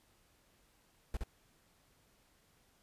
brown noise with echo, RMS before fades -36 dBFS, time 1.14-1.17 s, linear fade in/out 2 ms, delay 67 ms, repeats 1, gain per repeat -2 dB, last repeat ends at 1.237 s, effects pink hiss -70 dBFS RMS until 2.82 s + resampled to 32000 Hz

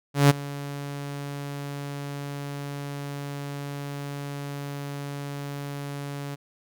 sawtooth tone with ADSR envelope, 142.1 Hz, C#3, 43 cents sharp, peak -8 dBFS, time 0.14-6.36 s, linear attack 160 ms, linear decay 18 ms, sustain -20 dB, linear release 21 ms, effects none

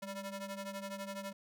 sawtooth ring-modulated tone, 392 Hz, G4, in tune, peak -34 dBFS, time 0.02-1.33 s, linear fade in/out 10 ms, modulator 190 Hz, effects none

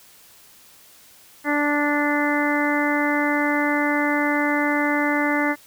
harmonic tone, 292.6 Hz, D4, 6 cents flat, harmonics 1 / 2 / 3 / 4 / 5 / 6 / 7, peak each -22 / -27 / -27 / -30 / -29 / -27 / -26 dBFS, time 1.44-5.56 s, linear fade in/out 50 ms, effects white hiss -50 dBFS RMS until 5.66 s

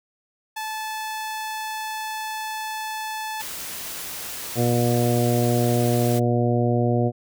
sawtooth tone, 870 Hz, A5, 20 cents flat, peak -24 dBFS, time 0.56-3.42 s, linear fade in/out 10 ms
white noise, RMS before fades -33 dBFS, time 3.39-6.2 s, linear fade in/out 20 ms
harmonic tone, 120 Hz, B2, 49 cents flat, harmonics 1 / 2 / 3 / 4 / 5 / 6, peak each -21 / -24 / -26 / -27 / -28 / -29 dBFS, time 4.55-7.12 s, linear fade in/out 50 ms
effects none

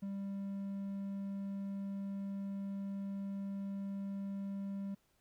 triangle tone, 197.3 Hz, G3, 11 cents sharp, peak -36 dBFS, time 0.02-4.95 s, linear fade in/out 10 ms, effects pink hiss -75 dBFS RMS until 5.2 s

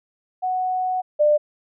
sine tone pair in turn, 740 / 597.1 Hz, F#5 / D5, 0 / +29 cents, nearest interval major third, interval 371 cents, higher first, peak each -20 / -13 dBFS, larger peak second, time 0.42-1.02 / 1.19-1.38 s, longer first, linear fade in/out 20 ms, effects none

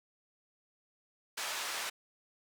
pink band-pass noise, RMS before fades -38 dBFS, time 1.37-1.9 s, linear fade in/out 10 ms, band 920 to 9700 Hz, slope 12 dB/octave, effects none

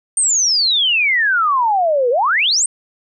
sine exponential two-way sweep, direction down then up, 8890 to 466.2 to 8890 Hz, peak -12 dBFS, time 0.17-2.66 s, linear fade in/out 2 ms, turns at 2.1 s, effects none

